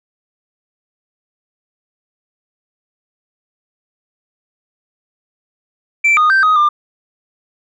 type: tone with pitch steps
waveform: sine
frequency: 2338 / 1234 / 1561 / 1254 / 1196 Hz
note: D7 / D#6 / G6 / D#6 / D6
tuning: -8 / -15 / -8 / +13 / +31 cents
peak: -6 dBFS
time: 6.04-6.69 s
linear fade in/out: 10 ms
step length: 130 ms
effects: tanh soft clip ceiling -7 dBFS